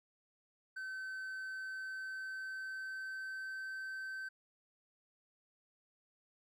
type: tone with pitch glide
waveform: triangle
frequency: 1533 to 1544.6 Hz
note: G6 to G6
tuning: -39 to -26 cents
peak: -39 dBFS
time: 0.76-4.29 s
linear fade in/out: 10 ms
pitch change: +13 cents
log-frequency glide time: 1.23-3.7 s
effects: none